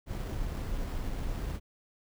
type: noise with sample-and-hold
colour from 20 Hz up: brown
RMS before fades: -34 dBFS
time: 0.06-1.6 s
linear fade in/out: 50 ms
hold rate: 6300 Hz
effects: none